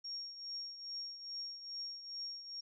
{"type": "tone with tremolo", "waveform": "sine", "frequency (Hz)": 5560, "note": "F8", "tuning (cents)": -9, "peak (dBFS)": -39, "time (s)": [0.04, 2.61], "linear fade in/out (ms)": 10, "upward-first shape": "triangle", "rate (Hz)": 2.4, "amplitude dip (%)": 70, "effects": []}